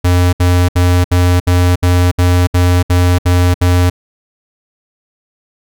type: tone bursts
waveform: square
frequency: 89.1 Hz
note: F2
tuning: 35 cents sharp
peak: -8 dBFS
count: 11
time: 0.04-3.9 s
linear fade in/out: 10 ms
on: 290 ms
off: 67 ms
effects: none